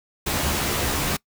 pink noise with comb filter, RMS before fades -24 dBFS, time 0.26-1.17 s, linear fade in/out 10 ms, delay 14 ms, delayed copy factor +0.65, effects noise-tail reverb RT60 0.1 s tail -23 dB re dry

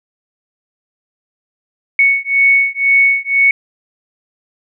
sine beating tone pair, 2217 / 2219 Hz, C#7 / C#7, 0 / +1 cents, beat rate 2 Hz, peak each -12 dBFS, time 1.99-3.51 s, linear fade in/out 2 ms, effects none

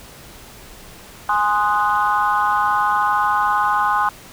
sine chord, Ab dominant seventh, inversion none, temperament equal, 830.6 / 1046.5 / 1244.5 / 1480 Hz, Ab5 / C6 / Eb6 / Gb6, 0 / 0 / 0 / 0 cents, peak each -19 / -19 / -20 / -23 dBFS, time 1.29-4.09 s, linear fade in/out 2 ms, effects tanh soft clip ceiling -6 dBFS + pink hiss -41 dBFS RMS until 4.32 s

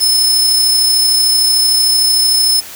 sawtooth tone with amplitude modulation, 5230 Hz, E8, 15 cents flat, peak -5 dBFS, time 0-2.61 s, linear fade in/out 20 ms, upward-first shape sine, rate 33.3 Hz, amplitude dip 30%, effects white hiss -31 dBFS RMS until 2.75 s

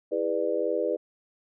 sine chord, E dominant seventh, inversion none, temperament just, 329.6 / 412 / 494.4 / 593.3 Hz, E4 / G#4 / B4 / D5, 0 / -14 / +2 / +18 cents, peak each -32 / -30 / -28 / -30 dBFS, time 0.11-0.97 s, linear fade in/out 20 ms, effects none

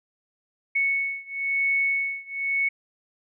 sine beating tone pair, 2212 / 2213 Hz, C#7 / C#7, -4 / -3 cents, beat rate 1 Hz, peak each -25 / -26 dBFS, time 0.75-2.69 s, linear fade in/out 10 ms, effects none

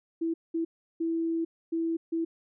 sine tone bursts at uneven times, 329.6 Hz, E4, in tune, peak -26 dBFS, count 5, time 0.21-0.34 / 0.54-0.65 / 1-1.45 / 1.72-1.97 / 2.12-2.25 s, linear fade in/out 10 ms, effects none

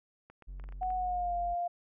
clicks, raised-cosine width 0.5 ms, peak -38 dBFS, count 8, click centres 0.3 / 0.423 / 0.598 / 0.64 / 0.689 / 0.724 / 0.831 / 0.904 s
triangle tone, 46.25 Hz, F#1, in tune, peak -38 dBFS, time 0.47-1.55 s, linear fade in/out 20 ms
sine tone with pitch glide, 740 to 698.9 Hz, F#5 to F5, 0 to +1 cents, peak -30 dBFS, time 0.81-1.68 s, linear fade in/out 10 ms, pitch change -99 cents, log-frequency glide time 0.95-1.34 s
effects none

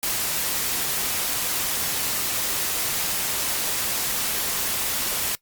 white noise, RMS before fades -25 dBFS, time 0.03-5.35 s, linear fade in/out 0 ms, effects noise-tail reverb RT60 0.1 s tail -20 dB re dry + Opus 48 kbps

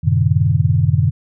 sine chord, F# diminished seventh, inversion none, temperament equal with one note detuned, 92.5 / 110 / 130.81 / 151.75 Hz, F#2 / A2 / C3 / Eb3, 0 / 0 / 0 / -43 cents, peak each -17 dBFS, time 0.03-1.11 s, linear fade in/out 20 ms, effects none

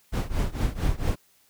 brown noise with tremolo, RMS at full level -21 dBFS, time 0.12-1.16 s, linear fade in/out 20 ms, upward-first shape triangle, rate 4.4 Hz, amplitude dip 95%, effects white hiss -62 dBFS RMS until 1.49 s

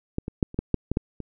clicks, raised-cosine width 3 ms, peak -13 / -18 / -7 / -26 / -11 / -7 / -11 / -9 / -21 dBFS, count 9, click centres 0.184 / 0.281 / 0.428 / 0.544 / 0.59 / 0.743 / 0.916 / 0.971 / 1.203 s, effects none

